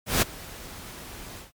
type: noise with ADSR envelope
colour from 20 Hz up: pink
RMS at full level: -19 dBFS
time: 0.06-1.52 s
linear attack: 160 ms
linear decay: 15 ms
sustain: -22 dB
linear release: 140 ms
effects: MP3 96 kbps